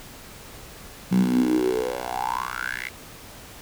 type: tone with high-pass filter sweep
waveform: 10% pulse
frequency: 62 Hz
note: B1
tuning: 7 cents sharp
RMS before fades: -24 dBFS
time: 1.11-2.89 s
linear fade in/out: 10 ms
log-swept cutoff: 170 to 2100 Hz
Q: 9.3
effects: pink hiss -43 dBFS RMS until 3.61 s